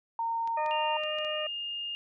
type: tone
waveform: sine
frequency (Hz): 918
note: A#5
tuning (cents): -27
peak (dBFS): -28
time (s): 0.19-0.97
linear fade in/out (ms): 2
type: clicks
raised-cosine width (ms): 0.2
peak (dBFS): -30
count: 5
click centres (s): 0.475 / 0.662 / 1.036 / 1.186 / 1.248
type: harmonic tone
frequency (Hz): 612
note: D#5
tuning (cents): -29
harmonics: 1 / 2 / 3 / 4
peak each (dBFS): -33 / -40 / -42 / -43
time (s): 0.57-1.47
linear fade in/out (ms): 5
type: tone with pitch glide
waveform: sine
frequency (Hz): 2794 to 2826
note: F7 to F7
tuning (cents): 0 to +20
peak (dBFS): -33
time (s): 0.71-1.95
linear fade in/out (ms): 0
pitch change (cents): +20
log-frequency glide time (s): 1.04-1.17
effects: none